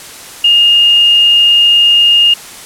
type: tone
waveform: sine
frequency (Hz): 2836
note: F7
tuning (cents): +26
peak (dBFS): -4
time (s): 0.44-2.34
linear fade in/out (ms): 5
effects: white hiss -30 dBFS RMS until 2.65 s + low-pass 11000 Hz 12 dB/octave